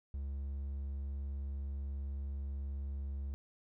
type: tone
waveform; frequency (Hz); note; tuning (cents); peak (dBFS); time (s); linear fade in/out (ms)
triangle; 69.3; C#2; 0; -35; 0.14-3.34; 0
effects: none